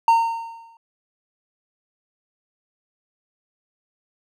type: tone with exponential decay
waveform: triangle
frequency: 917 Hz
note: A#5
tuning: 29 cents flat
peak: -8 dBFS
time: 0.08-0.77 s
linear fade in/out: 2 ms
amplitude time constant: 150 ms
effects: none